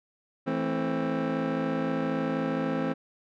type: chord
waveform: 25% pulse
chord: A minor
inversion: second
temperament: just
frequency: 165 / 220 / 264 Hz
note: E3 / A3 / C4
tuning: +2 / 0 / +16 cents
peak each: -29 / -29 / -25 dBFS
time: 0.46-2.94 s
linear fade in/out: 20 ms
effects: low-pass 2000 Hz 12 dB/octave